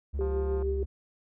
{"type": "tone with vibrato", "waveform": "triangle", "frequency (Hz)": 69.6, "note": "C#2", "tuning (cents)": 8, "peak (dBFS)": -27, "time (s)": [0.13, 0.86], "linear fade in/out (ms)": 20, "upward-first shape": "triangle", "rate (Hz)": 3.8, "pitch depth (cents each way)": 18}
{"type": "tone with tremolo", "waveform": "sine", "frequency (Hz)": 392, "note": "G4", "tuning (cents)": 0, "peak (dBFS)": -27, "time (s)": [0.19, 0.83], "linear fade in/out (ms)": 2, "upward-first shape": "triangle", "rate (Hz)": 6.5, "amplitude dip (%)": 45}
{"type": "click train", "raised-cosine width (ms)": 1, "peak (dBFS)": -30, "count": 74, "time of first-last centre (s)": [0.21, 0.625], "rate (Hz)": 176}
{"effects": []}